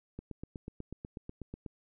click train, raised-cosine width 3 ms, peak -28 dBFS, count 13, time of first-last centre 0.19-1.662 s, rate 8.15 Hz, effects none

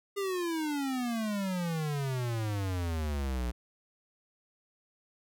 square exponential sweep, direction down, 406.6 to 58.27 Hz, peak -31 dBFS, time 0.16-3.52 s, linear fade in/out 20 ms, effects none

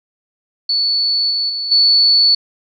sine tone with level steps, 4447 Hz, C#8, 5 cents sharp, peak -13 / -15 / -19 / -8 dBFS, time 0.69-2.35 s, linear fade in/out 5 ms, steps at 1.3 / 1.49 / 1.71 s, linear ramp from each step 10 ms, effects none

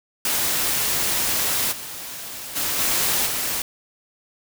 white noise with level steps, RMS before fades -22 / -34 / -24 / -21 / -25 dBFS, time 0.25-3.62 s, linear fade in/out 2 ms, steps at 1.71 / 2.55 / 2.78 / 3.25 s, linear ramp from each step 20 ms, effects none

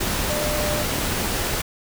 sine tone in noise, 598 Hz, D5, 31 cents sharp, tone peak -25 dBFS, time 0.29-0.83 s, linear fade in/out 10 ms, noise pink, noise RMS -24 dBFS, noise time 0-1.62 s, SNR -4 dB, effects none

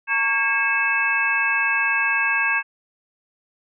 sine tone cluster, 912 / 1124 / 1624 / 2196 / 2620 Hz, A#5 / C#6 / G#6 / C#7 / E7, -38 / +24 / -39 / -17 / -11 cents, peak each -29 / -29 / -21 / -27 / -22 dBFS, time 0.07-2.63 s, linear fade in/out 50 ms, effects none

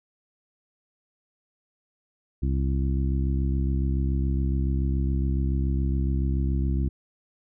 harmonic tone, 67.1 Hz, C2, 44 cents sharp, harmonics 1 / 2 / 3 / 4 / 5, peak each -23 / -29 / -33 / -35 / -37 dBFS, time 2.42-6.89 s, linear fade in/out 10 ms, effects none

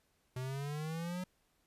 square exponential sweep, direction up, 125.8 to 185 Hz, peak -38 dBFS, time 0.36-1.24 s, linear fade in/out 5 ms, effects pink hiss -75 dBFS RMS until 1.66 s + resampled to 32000 Hz

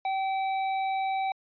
triangle tone with hard clipping, 770 Hz, G5, 31 cents flat, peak -28 dBFS, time 0.05-1.32 s, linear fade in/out 2 ms, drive 13 dB, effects resampled to 11025 Hz

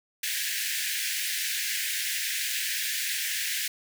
pink high-pass noise, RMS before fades -30 dBFS, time 0.23-3.68 s, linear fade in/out 5 ms, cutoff 1600 Hz, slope 96 dB/octave, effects none

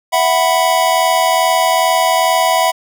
square chord, E suspended second, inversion none, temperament just, 659.3 / 741.7 / 988.9 Hz, E5 / F#5 / B5, 0 / +4 / +2 cents, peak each -16 dBFS, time 0.12-2.72 s, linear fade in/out 20 ms, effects none

